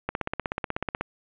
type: click train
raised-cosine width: 0.5 ms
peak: -12 dBFS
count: 16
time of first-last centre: 0.09-1.01 s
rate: 16.3 Hz
effects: resampled to 8000 Hz + 8-bit